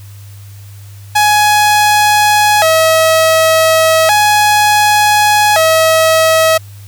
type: tone with vibrato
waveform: sawtooth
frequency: 734 Hz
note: F#5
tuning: 14 cents flat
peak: -3 dBFS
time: 1.15-6.58 s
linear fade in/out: 10 ms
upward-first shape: square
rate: 0.34 Hz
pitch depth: 230 cents each way
effects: added 100 Hz sine -30 dBFS peak until 6.87 s + white hiss -43 dBFS RMS until 6.87 s